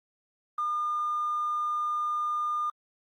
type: tone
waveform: triangle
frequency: 1210 Hz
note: D#6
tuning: 49 cents flat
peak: -23 dBFS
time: 0.58-2.7 s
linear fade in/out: 5 ms
effects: tanh soft clip ceiling -24 dBFS + Opus 24 kbps